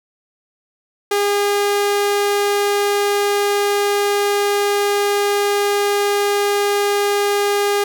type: tone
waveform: sawtooth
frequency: 406.8 Hz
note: G#4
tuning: 36 cents flat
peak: -11 dBFS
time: 1.11-7.84 s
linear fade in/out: 5 ms
effects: none